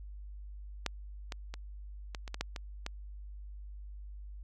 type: clicks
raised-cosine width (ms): 0.2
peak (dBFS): -14 / -21 / -25 / -22 / -26 / -21 / -15 / -22 / -19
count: 9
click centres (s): 0.863 / 1.322 / 1.54 / 2.148 / 2.278 / 2.344 / 2.41 / 2.562 / 2.864
effects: added 50 Hz sine -43 dBFS peak until 4.43 s